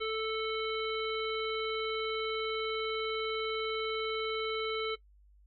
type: harmonic tone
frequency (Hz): 440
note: A4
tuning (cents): 0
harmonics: 1 / 3 / 5 / 7 / 9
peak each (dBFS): -33 / -38 / -40 / -41 / -43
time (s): 0-4.96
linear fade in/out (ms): 20
effects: noise-tail reverb RT60 0.1 s tail -19 dB re dry + added 50 Hz sine -58 dBFS peak until 5.46 s